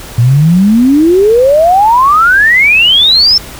sine exponential sweep, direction up, 113.8 to 5410 Hz, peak -3 dBFS, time 0.18-3.38 s, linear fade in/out 5 ms, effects added 55 Hz sine -32 dBFS peak until 3.59 s + pink hiss -28 dBFS RMS until 3.59 s

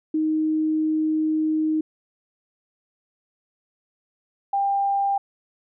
sine tone pair in turn, 312.2 / 795.1 Hz, D#4 / G5, +6 / +24 cents, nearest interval octave + major third, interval 1618 cents, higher second, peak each -19 dBFS, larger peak neither, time 0.14-1.81 / 4.53-5.18 s, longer first, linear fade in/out 5 ms, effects none

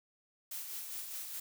blue noise with tremolo, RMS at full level -41 dBFS, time 0.51-1.4 s, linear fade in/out 5 ms, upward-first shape sine, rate 4.9 Hz, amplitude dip 40%, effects none

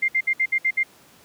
sine tone bursts, 2100 Hz, C7, 6 cents sharp, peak -17 dBFS, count 7, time 0.02-0.834 s, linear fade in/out 10 ms, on 64 ms, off 61 ms, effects pink hiss -52 dBFS RMS until 1.24 s + high-pass 150 Hz 12 dB/octave

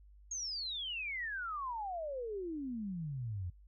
sine exponential sweep, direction down, 6645 to 84.2 Hz, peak -37 dBFS, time 0.31-3.5 s, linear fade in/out 5 ms, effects noise-tail reverb RT60 0.1 s tail -22 dB re dry + added 50 Hz sine -56 dBFS peak until 3.67 s

